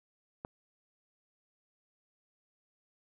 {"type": "click", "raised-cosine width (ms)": 1, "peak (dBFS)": -25, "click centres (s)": 0.449, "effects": []}